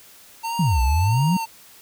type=tone with vibrato; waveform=square; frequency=903 Hz; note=A5; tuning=45 cents sharp; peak=-25 dBFS; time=0.43-1.46 s; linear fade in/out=20 ms; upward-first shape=sine; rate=1.5 Hz; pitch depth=60 cents each way
type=exponential two-way sweep; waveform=sine; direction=down then up; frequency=194.2 to 58.27 to 194.2 Hz; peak=-16 dBFS; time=0.59-1.37 s; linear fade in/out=5 ms; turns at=0.81 s
effects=white hiss -48 dBFS RMS until 1.81 s